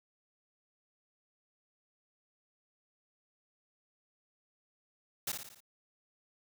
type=noise with echo; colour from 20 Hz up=white; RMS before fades=-35 dBFS; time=5.27-5.32 s; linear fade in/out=5 ms; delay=57 ms; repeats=5; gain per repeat=-5 dB; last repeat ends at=5.605 s; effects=none